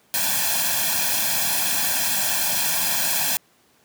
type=noise with comb filter; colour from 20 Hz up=white; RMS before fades=-22 dBFS; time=0.14-3.37 s; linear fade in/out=0 ms; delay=1.2 ms; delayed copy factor=+0.95; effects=pink hiss -59 dBFS RMS until 3.84 s + high-pass 150 Hz 12 dB/octave